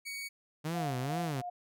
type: tone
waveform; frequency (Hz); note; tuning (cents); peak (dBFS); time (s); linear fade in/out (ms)
sawtooth; 2243; C#7; +20; -35; 0.05-0.29; 20
type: tone with vibrato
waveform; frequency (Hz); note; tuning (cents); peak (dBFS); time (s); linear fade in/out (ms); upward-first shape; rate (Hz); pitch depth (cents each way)
sawtooth; 146.83; D3; 0; -29; 0.64-1.42; 20; sine; 2.2; 270
type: tone with tremolo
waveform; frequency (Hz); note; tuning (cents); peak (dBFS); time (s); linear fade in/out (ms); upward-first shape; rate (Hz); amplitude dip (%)
sine; 711; F5; +31; -35; 0.74-1.5; 10; sine; 2.9; 70
effects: none